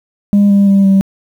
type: tone with pitch steps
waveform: sine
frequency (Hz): 202.7 / 199.79 / 196.93 / 194.11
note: G#3 / G3 / G3 / G3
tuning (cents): -42 / +33 / +8 / -17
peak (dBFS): -3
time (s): 0.33-1.01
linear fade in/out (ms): 0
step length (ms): 170
effects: tanh soft clip ceiling -4 dBFS + 7-bit